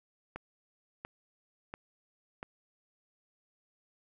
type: click train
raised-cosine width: 0.5 ms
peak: -25 dBFS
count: 4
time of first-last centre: 0.36-2.429 s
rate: 1.45 Hz
effects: none